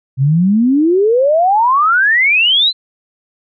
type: exponential sweep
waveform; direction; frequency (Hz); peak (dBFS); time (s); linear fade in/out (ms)
sine; up; 127.3 to 4147; -8; 0.17-2.73; 50
effects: none